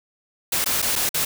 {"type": "noise with dropouts", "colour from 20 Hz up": "white", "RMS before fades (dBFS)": -22, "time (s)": [0.52, 1.25], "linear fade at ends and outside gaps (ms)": 5, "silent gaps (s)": [[0.644, 0.659], [0.819, 0.824], [0.956, 0.96], [1.092, 1.142]], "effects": []}